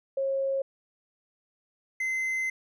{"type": "tone pair in turn", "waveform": ["sine", "triangle"], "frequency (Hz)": [542, 2061], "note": ["C#5", "C7"], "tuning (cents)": [-39, -27], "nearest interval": "octave + major seventh", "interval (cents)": 2312, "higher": "second", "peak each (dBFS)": -25, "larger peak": "neither", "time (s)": [[0.17, 0.62], [2, 2.5]], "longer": "second", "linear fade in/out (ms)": 5, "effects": []}